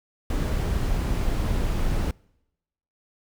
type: noise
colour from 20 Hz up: brown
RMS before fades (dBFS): -24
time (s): 0.3-2.11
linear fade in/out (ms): 2
effects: noise-tail reverb RT60 0.9 s tail -26 dB re dry